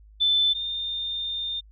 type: tone pair in turn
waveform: sine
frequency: 3525 / 3622 Hz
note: A7 / A7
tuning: +2 / +49 cents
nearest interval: unison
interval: 47 cents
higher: second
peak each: -18 / -27 dBFS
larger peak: first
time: 0.2-0.54 / 0.54-1.61 s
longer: second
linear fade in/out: 20 ms
effects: added 52 Hz sine -48 dBFS peak until 1.71 s